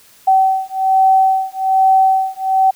sine beating tone pair, 764 / 765.2 Hz, G5 / G5, -45 / -42 cents, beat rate 1.2 Hz, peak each -13 dBFS, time 0.27-2.71 s, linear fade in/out 10 ms, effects white hiss -47 dBFS RMS until 2.75 s

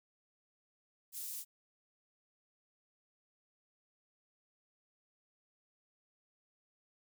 pink high-pass noise, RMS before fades -43 dBFS, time 1.12-1.45 s, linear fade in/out 50 ms, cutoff 9600 Hz, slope 12 dB/octave, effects none

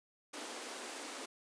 pink high-pass noise, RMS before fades -45 dBFS, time 0.33-1.26 s, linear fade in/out 10 ms, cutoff 250 Hz, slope 48 dB/octave, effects resampled to 22050 Hz

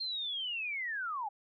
sine linear sweep, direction down, 4233 to 784 Hz, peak -34 dBFS, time 0-1.29 s, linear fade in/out 10 ms, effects none

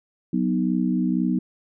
sine chord, B major, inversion second, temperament equal, 185 / 246.9 / 311.1 Hz, F#3 / B3 / D#4, 0 / 0 / 0 cents, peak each -23 / -23 / -26 dBFS, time 0.33-1.39 s, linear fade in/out 5 ms, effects none

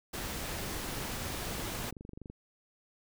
pink noise, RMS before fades -38 dBFS, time 0.13-1.91 s, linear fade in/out 10 ms
click train, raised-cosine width 3 ms, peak -32 dBFS, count 41, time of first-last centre 0.64-2.3 s, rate 24.1 Hz
effects none

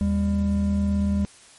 triangle tone pair together, 79.4 / 200.1 Hz, D#2 / G3, +36 / +36 cents, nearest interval octave + major third, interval 1600 cents, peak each -22 / -19 dBFS, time 0.01-1.25 s, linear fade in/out 0 ms, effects white hiss -50 dBFS RMS until 1.58 s + MP3 48 kbps

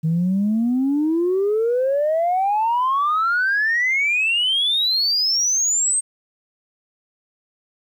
sine exponential sweep, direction up, 156 to 8490 Hz, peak -15 dBFS, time 0.03-6.01 s, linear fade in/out 20 ms, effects tanh soft clip ceiling -13 dBFS + 9-bit

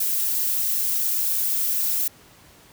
violet noise with flanger, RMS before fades -23 dBFS, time 0-2.08 s, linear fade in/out 5 ms, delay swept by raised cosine 1.1 to 3.3 ms, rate 3.9 Hz, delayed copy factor +0.55, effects pink hiss -51 dBFS RMS until 2.72 s + high-pass 60 Hz 12 dB/octave

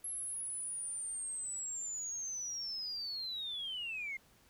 sine linear sweep, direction down, 11180 to 2093 Hz, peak -37 dBFS, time 0.04-4.17 s, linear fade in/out 5 ms, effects tanh soft clip ceiling -33 dBFS + pink hiss -66 dBFS RMS until 4.49 s

